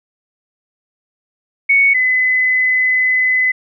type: tone pair in turn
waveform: sine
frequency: 2222 / 2019 Hz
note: C#7 / B6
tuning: +4 / +38 cents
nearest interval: major second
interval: 166 cents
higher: first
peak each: -8 / -11 dBFS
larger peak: first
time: 1.69-1.94 / 1.94-3.52 s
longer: second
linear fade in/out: 10 ms
effects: none